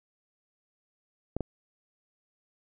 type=clicks; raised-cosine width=2 ms; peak=-17 dBFS; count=2; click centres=1.366 / 1.407 s; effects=none